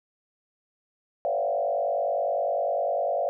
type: tone with frequency modulation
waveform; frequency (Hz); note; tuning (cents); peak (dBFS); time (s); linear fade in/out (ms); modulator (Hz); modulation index
sine; 625; D#5; +8; -23; 1.25-3.29; 0; 49.9; 2.1
effects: none